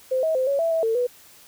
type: tone with pitch steps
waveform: sine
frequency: 518 / 639 / 518 / 558 / 662 / 652 / 449.6 / 491.9 Hz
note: C5 / D#5 / C5 / C#5 / E5 / E5 / A4 / B4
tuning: -17 / +46 / -17 / +11 / +7 / -19 / +37 / -7 cents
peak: -19 dBFS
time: 0.11-1.07 s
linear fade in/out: 10 ms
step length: 120 ms
effects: white hiss -50 dBFS RMS until 1.47 s